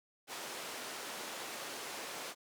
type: band-pass noise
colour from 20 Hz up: pink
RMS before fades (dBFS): -44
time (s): 0.27-2.35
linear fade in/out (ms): 50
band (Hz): 410 to 11000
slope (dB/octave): 12
effects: none